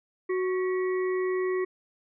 harmonic tone with a mistuned harmonic, 370 Hz, F#4, in tune, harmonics 1 / 3 / 5 / 6, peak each -25 / -38 / -38 / -45 dBFS, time 0.29-1.65 s, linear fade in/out 10 ms, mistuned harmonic 5, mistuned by +68 cents, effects none

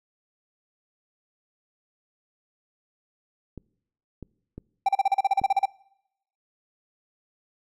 clicks, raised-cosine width 3 ms, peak -25 dBFS, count 4, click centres 3.577 / 4.227 / 4.58 / 5.416 s
triangle tone bursts, 784 Hz, G5, in tune, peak -15 dBFS, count 13, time 4.86-5.656 s, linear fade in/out 5 ms, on 28 ms, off 36 ms
effects noise-tail reverb RT60 0.8 s tail -24 dB re dry

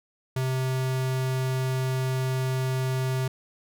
square tone, 130.3 Hz, C3, 7 cents flat, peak -25 dBFS, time 0.36-3.28 s, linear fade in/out 5 ms, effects none

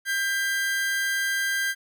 40% pulse tone pair together, 1591.8 / 2000 Hz, G6 / B6, +26 / +21 cents, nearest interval major third, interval 395 cents, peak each -23 / -32 dBFS, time 0.05-1.75 s, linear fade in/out 50 ms, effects none

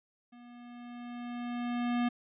square tone with level ramp, 241.4 Hz, B3, 39 cents flat, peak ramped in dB -52 to -27 dBFS, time 0.32-2.09 s, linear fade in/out 10 ms, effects resampled to 8000 Hz

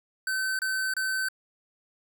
square tone bursts, 1533 Hz, G6, 39 cents flat, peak -27 dBFS, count 3, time 0.27-1.286 s, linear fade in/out 2 ms, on 320 ms, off 28 ms, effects none

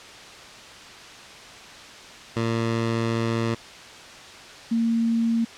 15% pulse / sine tone pair in turn, 114.8 / 229.6 Hz, A#2 / A#3, -26 / -26 cents, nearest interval octave, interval 1200 cents, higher second, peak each -16 / -19 dBFS, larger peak first, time 2.36-3.55 / 4.71-5.45 s, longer first, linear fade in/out 10 ms, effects white hiss -42 dBFS RMS until 5.57 s + low-pass 5000 Hz 12 dB/octave

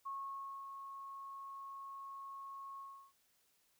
sine tone with ADSR envelope, 1095 Hz, C#6, 22 cents flat, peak -40 dBFS, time 0.05-3.13 s, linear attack 17 ms, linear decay 580 ms, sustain -6 dB, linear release 340 ms, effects white hiss -75 dBFS RMS until 3.79 s

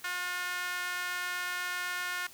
sawtooth tone with high-pass filter, 358.4 Hz, F4, 45 cents sharp, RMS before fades -35 dBFS, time 0.04-2.27 s, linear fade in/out 5 ms, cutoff 1500 Hz, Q 2.5, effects white hiss -53 dBFS RMS until 2.33 s

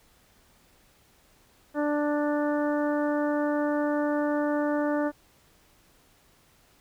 harmonic tone, 294.7 Hz, D4, 6 cents sharp, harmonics 1 / 2 / 3 / 4 / 5 / 6, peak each -26 / -28 / -35 / -38 / -38 / -41 dBFS, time 1.74-5.12 s, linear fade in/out 50 ms, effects pink hiss -61 dBFS RMS until 6.8 s

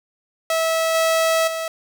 sawtooth tone with level steps, 650 Hz, E5, 24 cents flat, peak -14 / -12 / -20 dBFS, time 0.5-1.68 s, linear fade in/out 2 ms, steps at 0.94 / 1.47 s, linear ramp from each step 10 ms, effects none

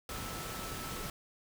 sine tone in noise, 1314 Hz, E6, 6 cents flat, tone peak -47 dBFS, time 0.09-1.1 s, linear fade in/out 2 ms, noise pink, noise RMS -41 dBFS, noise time 0.09-1.1 s, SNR -9 dB, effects none

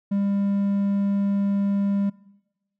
triangle tone, 199.7 Hz, G3, 32 cents sharp, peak -18 dBFS, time 0.11-2.1 s, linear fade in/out 10 ms, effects noise-tail reverb RT60 1.0 s tail -21 dB re dry

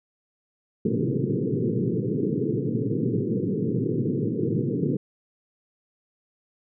pink band-pass noise, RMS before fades -25 dBFS, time 0.85-4.97 s, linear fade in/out 5 ms, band 110 to 470 Hz, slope 96 dB/octave, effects none

